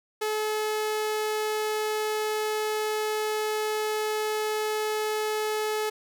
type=tone; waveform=sawtooth; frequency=429.1 Hz; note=A4; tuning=43 cents flat; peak=-22 dBFS; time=0.21-5.9 s; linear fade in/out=10 ms; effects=none